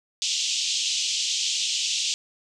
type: band-pass noise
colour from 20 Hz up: pink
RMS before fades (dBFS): -26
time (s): 0.22-2.14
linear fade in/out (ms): 0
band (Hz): 2800 to 7400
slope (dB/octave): 48
effects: none